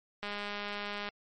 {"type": "click train", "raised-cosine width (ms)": 0.3, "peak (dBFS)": -22, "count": 177, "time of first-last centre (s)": [0.23, 1.089], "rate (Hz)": 205, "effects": ["MP3 48 kbps"]}